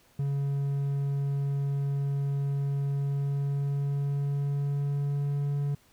triangle tone with pitch glide, 140 to 142.78 Hz, C#3 to D3, +18 to -48 cents, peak -24 dBFS, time 0.19-5.75 s, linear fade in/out 5 ms, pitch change +34 cents, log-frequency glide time 2.92-5.53 s, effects pink hiss -62 dBFS RMS until 5.92 s

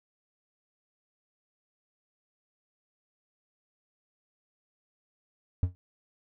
triangle tone with exponential decay, 90 Hz, F#2, 47 cents flat, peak -16 dBFS, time 5.63-5.75 s, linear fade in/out 0 ms, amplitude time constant 24 ms, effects none

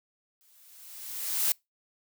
blue noise with exponential growth, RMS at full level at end -24 dBFS, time 0.41-1.52 s, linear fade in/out 0 ms, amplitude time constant 240 ms, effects noise-tail reverb RT60 0.2 s tail -26 dB re dry

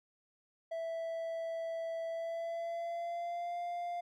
triangle tone with pitch glide, 659.3 to 698.5 Hz, E5 to F5, 0 to 0 cents, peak -34 dBFS, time 0.71-4.01 s, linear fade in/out 10 ms, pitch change +100 cents, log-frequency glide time 2.07-3.58 s, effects none

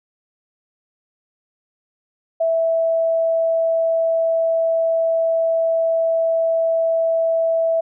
sine tone, 657 Hz, E5, 6 cents flat, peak -15 dBFS, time 2.4-7.81 s, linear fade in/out 10 ms, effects none

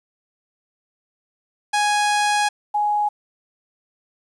sawtooth / sine tone pair in turn, 830.6 / 833.7 Hz, G#5 / G#5, 0 / +6 cents, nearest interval unison, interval 6 cents, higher second, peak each -13 / -17 dBFS, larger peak first, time 1.73-2.49 / 2.74-3.09 s, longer first, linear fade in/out 10 ms, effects resampled to 24000 Hz + 9-bit

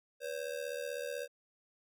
square ring-modulated tone, 529 Hz, C5, 19 cents sharp, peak -35 dBFS, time 0.2-1.28 s, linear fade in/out 50 ms, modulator 38 Hz, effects none

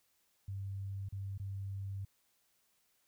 sine tone with dropouts, 98 Hz, G2, in tune, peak -38 dBFS, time 0.48-2.05 s, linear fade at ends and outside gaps 5 ms, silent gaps 1.088-1.124 / 1.378-1.397 s, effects white hiss -75 dBFS RMS until 3.07 s

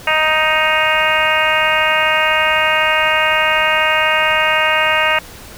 harmonic tone, 312 Hz, D#4, 5 cents sharp, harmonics 2 / 3 / 4 / 5 / 6 / 7 / 8 / 9, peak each -20 / -20 / -20 / -20 / -20 / -20 / -20 / -20 dBFS, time 0.07-5.19 s, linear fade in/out 5 ms, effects pink hiss -36 dBFS RMS until 5.57 s

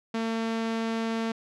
sawtooth tone, 226.1 Hz, A3, 47 cents sharp, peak -23 dBFS, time 0.14-1.32 s, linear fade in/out 5 ms, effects low-pass 5000 Hz 12 dB/octave

